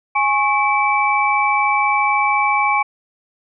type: tone cluster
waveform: sine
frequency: 829 / 1095 / 2312 Hz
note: G#5 / C#6 / D7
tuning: -3 / -22 / -28 cents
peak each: -18 dBFS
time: 0.15-2.83 s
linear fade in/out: 10 ms
effects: none